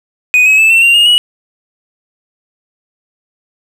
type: tone with pitch steps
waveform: triangle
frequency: 2489 / 2556 / 2625 / 2696 / 2768 / 2843 / 2919 Hz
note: D#7 / D#7 / E7 / E7 / F7 / F7 / F#7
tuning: 0 / +46 / -8 / +38 / -16 / +30 / -24 cents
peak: -3 dBFS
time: 0.34-1.18 s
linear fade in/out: 0 ms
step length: 120 ms
effects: 7-bit